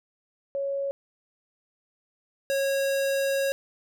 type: tone pair in turn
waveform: sine / square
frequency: 554.4 / 548 Hz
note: C#5 / C#5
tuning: 0 / -20 cents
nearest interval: unison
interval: 20 cents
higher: first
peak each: -26 / -24 dBFS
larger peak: second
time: 0.55-0.91 / 2.5-3.52 s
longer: second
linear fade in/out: 0 ms
effects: none